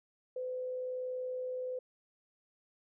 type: tone with amplitude modulation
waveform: sine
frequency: 507 Hz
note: B4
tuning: 45 cents sharp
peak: -34 dBFS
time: 0.36-1.79 s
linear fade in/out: 5 ms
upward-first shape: sine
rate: 61.1 Hz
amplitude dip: 25%
effects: none